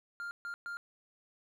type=tone bursts at uneven times; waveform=triangle; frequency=1400 Hz; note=F6; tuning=4 cents sharp; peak=-36 dBFS; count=3; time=0.2-0.31 / 0.45-0.54 / 0.66-0.77 s; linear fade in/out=0 ms; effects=none